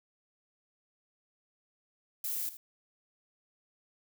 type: noise with echo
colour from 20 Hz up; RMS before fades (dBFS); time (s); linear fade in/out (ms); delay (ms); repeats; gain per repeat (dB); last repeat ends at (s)
violet; -35; 2.24-2.49; 2; 80; 1; -13; 2.57
effects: none